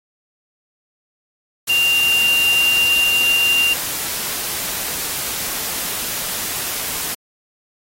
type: tone in noise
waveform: sine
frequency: 2786 Hz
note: F7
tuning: 5 cents flat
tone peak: -13 dBFS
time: 1.69-3.74 s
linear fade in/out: 10 ms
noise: white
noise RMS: -24 dBFS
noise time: 1.67-7.15 s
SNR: +8 dB
effects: AAC 48 kbps